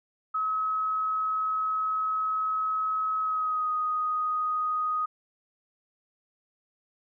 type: tone with pitch glide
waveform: sine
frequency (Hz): 1281 to 1246.7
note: E6 to D#6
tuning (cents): -50 to +3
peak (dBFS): -25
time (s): 0.34-5.06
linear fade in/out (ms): 10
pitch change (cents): -47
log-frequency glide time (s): 3.21-3.7
effects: none